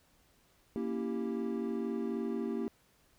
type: chord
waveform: triangle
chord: A# diminished seventh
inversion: none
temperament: equal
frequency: 233.1 / 277.2 / 329.6 / 392 Hz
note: A#3 / C#4 / E4 / G4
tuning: 0 / 0 / 0 / 0 cents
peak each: -34 / -39 / -38 / -36 dBFS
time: 0.76-2.68 s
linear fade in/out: 0 ms
effects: pink hiss -68 dBFS RMS until 3.18 s